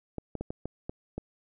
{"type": "clicks", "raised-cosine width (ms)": 2, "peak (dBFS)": -21, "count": 7, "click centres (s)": [0.183, 0.353, 0.41, 0.505, 0.656, 0.895, 1.18], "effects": []}